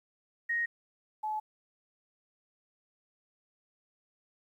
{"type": "tone pair in turn", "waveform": "sine", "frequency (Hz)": [1871, 858.8], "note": ["A#6", "A5"], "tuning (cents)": [6, -42], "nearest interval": "octave + minor second", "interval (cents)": 1348, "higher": "first", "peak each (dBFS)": [-28, -31], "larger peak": "first", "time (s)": [[0.49, 0.66], [1.23, 1.4]], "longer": "neither", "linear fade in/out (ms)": 10, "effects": ["11-bit"]}